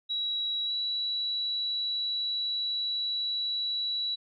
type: tone with pitch glide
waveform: sine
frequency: 3886 to 3924 Hz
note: B7 to B7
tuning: -29 to -12 cents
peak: -28 dBFS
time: 0.09-4.16 s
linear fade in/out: 20 ms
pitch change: +17 cents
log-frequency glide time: 0.66-0.72 s
effects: none